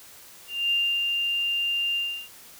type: tone with ADSR envelope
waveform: sine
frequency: 2794 Hz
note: F7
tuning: in tune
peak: -20 dBFS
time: 0.47-2.29 s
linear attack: 240 ms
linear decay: 290 ms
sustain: -3 dB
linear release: 330 ms
effects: white hiss -48 dBFS RMS until 2.59 s